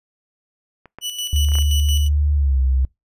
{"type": "clicks", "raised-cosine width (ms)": 0.5, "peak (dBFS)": [-27, -20, -25, -23, -17, -18], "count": 6, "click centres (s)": [0.857, 0.986, 1.487, 1.519, 1.554, 1.586]}
{"type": "tone with tremolo", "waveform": "sawtooth", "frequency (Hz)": 2960, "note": "F#7", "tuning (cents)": 0, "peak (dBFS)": -19, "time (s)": [1.01, 2.09], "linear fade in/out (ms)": 50, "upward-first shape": "square", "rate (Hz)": 5.7, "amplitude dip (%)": 55}
{"type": "tone with pitch glide", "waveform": "sine", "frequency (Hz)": [73.42, 65.41], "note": ["D2", "C2"], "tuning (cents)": [0, 0], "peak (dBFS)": -14, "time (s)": [1.33, 2.85], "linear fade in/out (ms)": 0, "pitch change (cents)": -200, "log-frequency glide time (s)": [2.34, 2.59]}
{"effects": ["noise-tail reverb RT60 0.2 s tail -25 dB re dry", "resampled to 32000 Hz"]}